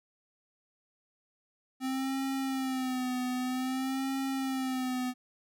square tone with vibrato, 260 Hz, C4, 11 cents flat, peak -31 dBFS, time 1.8-5.14 s, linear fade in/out 50 ms, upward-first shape sine, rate 0.52 Hz, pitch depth 59 cents each way, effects none

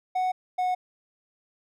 triangle tone pair in turn, 740 / 732.3 Hz, F#5 / F#5, 0 / -18 cents, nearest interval unison, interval 18 cents, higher first, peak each -21 dBFS, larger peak neither, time 0.15-0.32 / 0.58-0.75 s, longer neither, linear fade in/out 10 ms, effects none

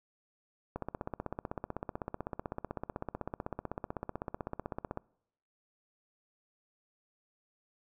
click train, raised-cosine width 1 ms, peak -22 dBFS, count 68, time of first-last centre 0.76-4.974 s, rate 15.9 Hz, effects noise-tail reverb RT60 0.8 s tail -26 dB re dry

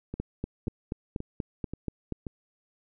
two click trains, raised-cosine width 3 ms, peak -22 / -18 dBFS, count 5 / 9, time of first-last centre 0.14-2.268 / 0.2-2.123 s, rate 1.88 / 4.16 Hz, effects none

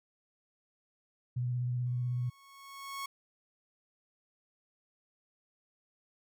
sine tone with vibrato, 123.47 Hz, B2, in tune, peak -30 dBFS, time 1.36-2.3 s, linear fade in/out 10 ms, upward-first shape sine, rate 16 Hz, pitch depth 22 cents each way
sawtooth tone with exponential growth, 1102 Hz, C#6, 11 cents flat, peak -32 dBFS, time 1.86-3.06 s, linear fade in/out 5 ms, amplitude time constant 260 ms
effects none

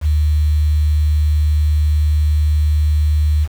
sine tone with quantisation, 75.7 Hz, D#2, 47 cents flat, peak -11 dBFS, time 0.01-3.48 s, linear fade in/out 50 ms, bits 6, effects none

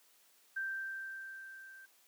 sine tone with level ramp, 1568 Hz, G6, in tune, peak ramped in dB -34 to -52 dBFS, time 0.56-1.86 s, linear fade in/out 10 ms, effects white hiss -67 dBFS RMS until 2.07 s + high-pass 300 Hz 12 dB/octave

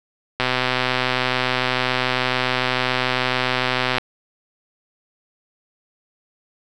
click train, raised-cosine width 0.3 ms, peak -3 dBFS, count 456, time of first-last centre 0.4-3.983 s, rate 127 Hz, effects none

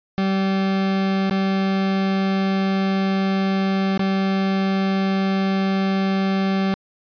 40% pulse tone with dropouts, 193 Hz, G3, 27 cents flat, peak -17 dBFS, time 0.18-6.74 s, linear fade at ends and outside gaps 0 ms, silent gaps 1.297-1.31 / 3.976-3.994 s, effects resampled to 11025 Hz

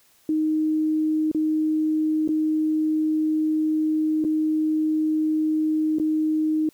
sine tone with dropouts, 311.1 Hz, D#4, in tune, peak -19 dBFS, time 0.29-6.69 s, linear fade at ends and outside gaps 2 ms, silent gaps 1.315-1.347 / 2.277-2.289 / 4.241-4.248 / 5.986-5.998 s, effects white hiss -59 dBFS RMS until 6.73 s

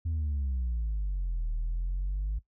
sine exponential two-way sweep, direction down then up, 83.8 to 38.56 to 52.6 Hz, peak -26 dBFS, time 0.05-2.39 s, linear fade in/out 10 ms, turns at 1.51 s, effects noise-tail reverb RT60 0.1 s tail -17 dB re dry + tanh soft clip ceiling -26 dBFS

